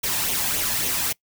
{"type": "noise with flanger", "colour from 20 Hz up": "white", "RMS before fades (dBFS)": -24, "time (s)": [0.03, 1.13], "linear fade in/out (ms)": 10, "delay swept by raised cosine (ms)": [0.31, 1.2], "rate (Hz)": 3.6, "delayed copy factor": 0.5, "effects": ["noise-tail reverb RT60 0.1 s tail -23 dB re dry"]}